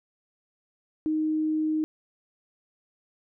sine tone, 311.1 Hz, D#4, in tune, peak -23 dBFS, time 1.06-1.84 s, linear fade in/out 0 ms, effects none

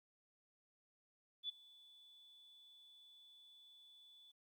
sine tone with ADSR envelope, 3463 Hz, A7, 28 cents flat, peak -38 dBFS, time 1.43-4.32 s, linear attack 61 ms, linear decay 12 ms, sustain -23 dB, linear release 14 ms, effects 13-bit

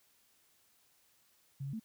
sine tone with pitch steps, 137.3 / 139.3 / 221.5 Hz, C#3 / C#3 / A3, -16 / +9 / +12 cents, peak -37 dBFS, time 1.6-1.798 s, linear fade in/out 10 ms, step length 66 ms, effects white hiss -70 dBFS RMS until 1.84 s

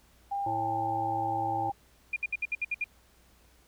sine tone, 800 Hz, G5, 35 cents sharp, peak -29 dBFS, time 0.31-1.72 s, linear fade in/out 10 ms
harmonic tone, 110 Hz, A2, in tune, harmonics 1 / 3 / 5 / 7 / 8, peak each -39 / -38 / -42 / -48 / -36 dBFS, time 0.46-1.7 s, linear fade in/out 5 ms
sine tone bursts, 2421 Hz, D#7, 48 cents flat, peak -27 dBFS, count 8, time 2.13-2.842 s, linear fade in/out 5 ms, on 33 ms, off 64 ms
effects added 60 Hz sine -63 dBFS peak until 3.67 s + pink hiss -63 dBFS RMS until 3.67 s

